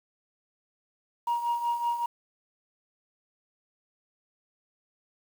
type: tone with tremolo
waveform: sine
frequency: 947 Hz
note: A#5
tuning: 27 cents sharp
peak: -21 dBFS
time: 1.27-2.06 s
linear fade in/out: 5 ms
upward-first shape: triangle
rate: 5.3 Hz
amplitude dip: 75%
effects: tanh soft clip ceiling -22 dBFS + 8-bit